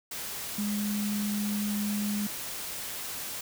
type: tone in noise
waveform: sine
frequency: 206.9 Hz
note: G#3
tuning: 6 cents flat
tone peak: -28 dBFS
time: 0.58-2.27 s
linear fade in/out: 5 ms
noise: white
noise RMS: -37 dBFS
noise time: 0.11-3.41 s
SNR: +6 dB
effects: none